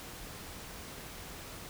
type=silence; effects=pink hiss -46 dBFS RMS until 1.69 s